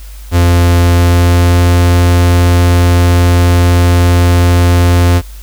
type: tone with pitch glide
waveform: 45% pulse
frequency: 86.9 to 87.61 Hz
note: F2 to F2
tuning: -8 to +6 cents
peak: -5 dBFS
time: 0.31-5.22 s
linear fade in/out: 50 ms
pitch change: +14 cents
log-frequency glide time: 0.87-1.64 s
effects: added 50 Hz sine -26 dBFS peak until 5.42 s + white hiss -39 dBFS RMS until 5.42 s